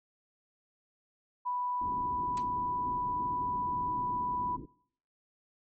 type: tone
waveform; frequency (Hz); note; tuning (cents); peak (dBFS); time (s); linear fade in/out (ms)
sine; 987.8; B5; 0; -30; 1.45-4.57; 20
type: low-pass noise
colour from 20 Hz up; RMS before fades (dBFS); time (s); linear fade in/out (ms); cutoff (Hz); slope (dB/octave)
white; -44; 1.81-4.66; 5; 370; 48
type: noise with exponential decay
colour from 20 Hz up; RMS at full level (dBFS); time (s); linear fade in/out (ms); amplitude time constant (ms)
white; -39; 2.37-2.46; 2; 19
effects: noise-tail reverb RT60 0.6 s tail -21 dB re dry + MP3 32 kbps